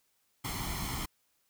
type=noise with comb filter; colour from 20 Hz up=pink; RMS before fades=-36 dBFS; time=0.44-1.06 s; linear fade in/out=10 ms; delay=0.94 ms; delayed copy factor=+0.7; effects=white hiss -74 dBFS RMS until 1.49 s